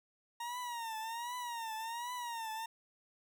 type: tone with vibrato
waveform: 40% pulse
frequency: 932.3 Hz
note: A#5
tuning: in tune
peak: -38 dBFS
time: 0.4-2.66 s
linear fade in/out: 5 ms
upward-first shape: triangle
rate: 1.3 Hz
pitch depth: 120 cents each way
effects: none